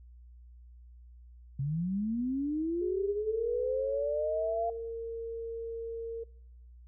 sine linear sweep, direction up, 131.1 to 692 Hz, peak -29 dBFS, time 1.59-4.7 s, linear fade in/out 5 ms
sine tone with pitch glide, 415.3 to 458.2 Hz, G#4 to A#4, 0 to -30 cents, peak -35 dBFS, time 2.81-6.24 s, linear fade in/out 10 ms, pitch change +170 cents, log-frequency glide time 2.99-4.53 s
effects noise-tail reverb RT60 0.9 s tail -24 dB re dry + added 60 Hz sine -50 dBFS peak until 6.87 s

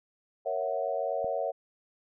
sine chord, F# dominant seventh, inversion first, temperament equal, 466.2 / 554.4 / 659.3 / 740 Hz, A#4 / C#5 / E5 / F#5, 0 / 0 / 0 / 0 cents, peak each -36 / -32 / -33 / -35 dBFS, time 0.45-1.52 s, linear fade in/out 20 ms
click, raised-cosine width 3 ms, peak -32 dBFS, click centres 1.245 s
effects none

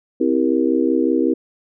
sine chord, C dominant seventh, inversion none, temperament just, 261.6 / 327 / 392.4 / 470.9 Hz, C4 / E4 / G4 / Bb4, 0 / -14 / +2 / +18 cents, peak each -19 / -18 / -22 / -22 dBFS, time 0.2-1.34 s, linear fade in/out 10 ms, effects none

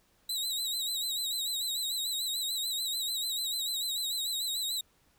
sawtooth tone with vibrato, 3900 Hz, B7, 23 cents flat, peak -28 dBFS, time 0.29-4.81 s, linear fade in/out 5 ms, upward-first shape sine, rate 6.8 Hz, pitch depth 79 cents each way, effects pink hiss -68 dBFS RMS until 5.18 s

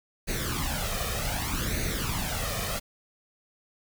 pink noise with flanger, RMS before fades -30 dBFS, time 0.27-2.8 s, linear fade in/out 20 ms, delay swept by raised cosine 0.47 to 1.67 ms, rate 0.65 Hz, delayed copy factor +0.7, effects none

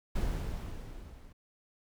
brown noise with level ramp, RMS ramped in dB -30 to -52 dBFS, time 0.15-1.33 s, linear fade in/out 10 ms, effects none

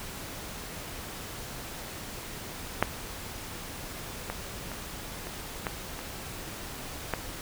clicks, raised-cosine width 0.5 ms, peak -6 / -16 / -25 / -23 / -14 / -23 / -12 dBFS, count 7, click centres 2.826 / 4.3 / 4.717 / 5.27 / 5.668 / 5.991 / 7.137 s, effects pink hiss -40 dBFS RMS until 7.41 s

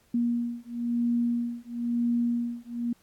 sine beating tone pair, 237 / 238 Hz, A#3 / A#3, +29 / +36 cents, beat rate 1 Hz, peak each -28 dBFS, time 0.14-2.93 s, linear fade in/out 5 ms, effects pink hiss -64 dBFS RMS until 3.02 s + AAC 64 kbps

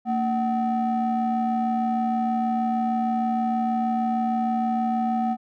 triangle ring-modulated tone, 261.6 Hz, C4, in tune, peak -16 dBFS, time 0.05-5.37 s, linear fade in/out 50 ms, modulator 490 Hz, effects none

